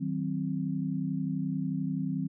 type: chord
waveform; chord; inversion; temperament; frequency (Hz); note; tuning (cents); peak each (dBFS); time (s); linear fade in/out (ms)
sine; C diminished; first; just; 156.98 / 188.37 / 261.6; Eb3 / Gb3 / C4; +16 / +31 / 0; -33 / -33 / -33; 0-2.28; 20
effects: none